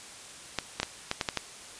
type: clicks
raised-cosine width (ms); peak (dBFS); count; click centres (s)
0.2; -10; 7; 0.587 / 0.8 / 0.831 / 1.114 / 1.212 / 1.288 / 1.373
effects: white hiss -46 dBFS RMS until 1.79 s + resampled to 22050 Hz